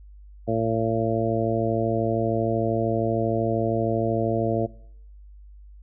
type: harmonic tone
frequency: 112.9 Hz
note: A2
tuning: 45 cents sharp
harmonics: 1 / 2 / 3 / 4 / 5 / 6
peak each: -28 / -28 / -28 / -28 / -28 / -28 dBFS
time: 0.47-4.67 s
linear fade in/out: 20 ms
effects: noise-tail reverb RT60 0.7 s tail -21 dB re dry + added 50 Hz sine -43 dBFS peak until 5.82 s